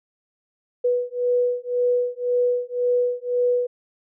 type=beating tone pair; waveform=sine; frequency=490 / 491.9 Hz; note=B4 / B4; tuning=-14 / -7 cents; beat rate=1.9 Hz; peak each=-22 dBFS; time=0.84-3.67 s; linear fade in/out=10 ms; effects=none